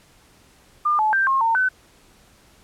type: tone with pitch steps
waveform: sine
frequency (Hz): 1203 / 862 / 1572 / 1073 / 910 / 1514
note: D6 / A5 / G6 / C6 / A#5 / F#6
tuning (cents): +41 / -36 / +4 / +43 / -42 / +39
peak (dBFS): -16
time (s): 0.85-1.69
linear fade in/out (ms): 10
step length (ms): 140
effects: pink hiss -54 dBFS RMS until 2.63 s + low-pass 12000 Hz 12 dB/octave